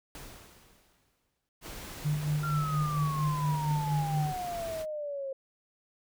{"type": "noise with exponential decay", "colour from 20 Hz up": "pink", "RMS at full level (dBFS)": -44, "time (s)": [0.15, 1.49], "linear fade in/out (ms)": 1, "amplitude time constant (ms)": 290}
{"type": "noise", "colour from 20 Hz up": "pink", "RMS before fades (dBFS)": -43, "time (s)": [1.61, 4.86], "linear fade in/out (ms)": 50}
{"type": "tone with tremolo", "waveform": "sine", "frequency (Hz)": 149.9, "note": "D3", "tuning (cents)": 36, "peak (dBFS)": -25, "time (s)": [2.04, 4.33], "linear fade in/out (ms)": 20, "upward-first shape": "sine", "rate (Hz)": 4.3, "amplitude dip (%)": 55}
{"type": "exponential sweep", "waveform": "sine", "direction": "down", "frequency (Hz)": [1392, 532], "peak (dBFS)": -33, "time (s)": [2.43, 5.33], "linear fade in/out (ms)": 5}
{"effects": []}